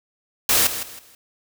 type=noise with echo; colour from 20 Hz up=white; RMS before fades=-17 dBFS; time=0.49-0.67 s; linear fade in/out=2 ms; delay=160 ms; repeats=3; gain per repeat=-11 dB; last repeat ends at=1.15 s; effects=none